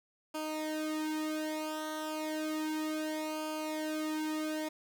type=tone with flanger; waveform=sawtooth; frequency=310 Hz; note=D#4; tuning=6 cents flat; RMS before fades=-36 dBFS; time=0.34-4.69 s; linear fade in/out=10 ms; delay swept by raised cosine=0.52 to 2.82 ms; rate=0.32 Hz; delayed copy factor=-0.85; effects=10-bit